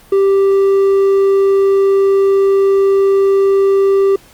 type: tone with hard clipping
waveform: sine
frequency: 392 Hz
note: G4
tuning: in tune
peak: -9 dBFS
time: 0.12-4.16 s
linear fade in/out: 5 ms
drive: 3 dB
effects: pink hiss -44 dBFS RMS until 4.33 s + Opus 48 kbps